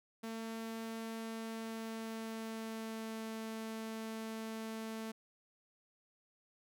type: tone with pitch glide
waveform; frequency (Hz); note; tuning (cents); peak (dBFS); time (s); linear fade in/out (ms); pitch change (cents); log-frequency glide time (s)
sawtooth; 225.2 to 222.1; A3 to A3; +40 to +16; -37; 0.23-5.12; 10; -24; 1.21-3.24
effects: none

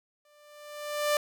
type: tone with exponential growth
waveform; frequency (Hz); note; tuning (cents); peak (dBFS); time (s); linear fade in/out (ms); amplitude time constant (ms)
sawtooth; 592; D5; +14; -18; 0.25-1.17; 2; 200
effects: none

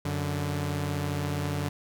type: tone pair together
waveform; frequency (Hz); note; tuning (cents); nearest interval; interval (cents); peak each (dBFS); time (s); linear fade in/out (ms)
sawtooth; 92.14 / 145.5; F#2 / D3; -7 / -16; minor sixth; 791; -28 / -26; 0.05-1.69; 5
effects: none

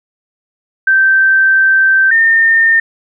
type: tone pair in turn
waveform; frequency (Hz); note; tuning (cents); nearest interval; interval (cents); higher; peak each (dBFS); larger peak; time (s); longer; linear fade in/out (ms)
sine; 1557 / 1816.7; G6 / A#6; -12 / -45; minor third; 267; second; -6; neither; 0.87-2.11 / 2.11-2.8; first; 5
effects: none

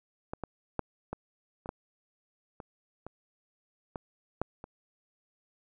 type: clicks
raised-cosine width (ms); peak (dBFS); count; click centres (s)
1; -21 / -21 / -15 / -21 / -27 / -19 / -28 / -27 / -22 / -15 / -28; 11; 0.335 / 0.437 / 0.793 / 1.13 / 1.659 / 1.691 / 2.602 / 3.066 / 3.958 / 4.416 / 4.641
effects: none

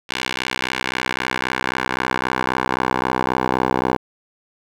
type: tone with band-pass filter sweep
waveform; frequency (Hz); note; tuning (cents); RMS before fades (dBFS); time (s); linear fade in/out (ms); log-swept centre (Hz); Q
10% pulse; 63.8; C2; -43; -22; 0.09-3.97; 10; 2900 to 710; 1.2
effects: 8-bit

